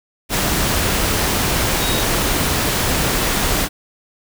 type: tone in noise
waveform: sine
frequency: 3774 Hz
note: A#7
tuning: 21 cents sharp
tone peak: -25 dBFS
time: 1.79-2.05 s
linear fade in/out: 50 ms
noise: pink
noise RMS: -18 dBFS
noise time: 0.29-3.69 s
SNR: -10 dB
effects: none